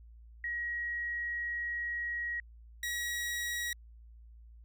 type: tone pair in turn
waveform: sine / sawtooth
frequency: 1900 / 1910.6 Hz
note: A#6 / A#6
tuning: +33 / +42 cents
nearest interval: unison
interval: 9 cents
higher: second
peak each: -33 / -30 dBFS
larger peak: second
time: 0.44-2.4 / 2.83-3.73 s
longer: first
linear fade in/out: 2 ms
effects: added 57 Hz sine -51 dBFS peak until 4.64 s